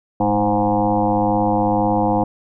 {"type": "tone with frequency modulation", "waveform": "sine", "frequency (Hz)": 518, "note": "C5", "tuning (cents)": -17, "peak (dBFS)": -14, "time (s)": [0.2, 2.24], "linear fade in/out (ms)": 5, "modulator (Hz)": 102, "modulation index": 3.8, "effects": []}